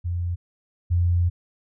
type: tone pair in turn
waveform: sine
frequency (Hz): 87.31 / 87.31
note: F2 / F2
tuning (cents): 0 / 0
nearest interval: unison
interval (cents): 0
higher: neither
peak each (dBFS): -23 / -17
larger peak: second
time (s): 0.04-0.36 / 0.9-1.3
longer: second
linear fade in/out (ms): 20
effects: none